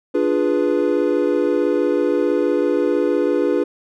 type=chord; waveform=triangle; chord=D diminished seventh; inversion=none; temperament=equal; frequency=293.7 / 349.2 / 415.3 / 493.9 Hz; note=D4 / F4 / Ab4 / Cb5; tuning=0 / 0 / 0 / 0 cents; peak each=-19 dBFS; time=0.14-3.64 s; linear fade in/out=10 ms; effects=none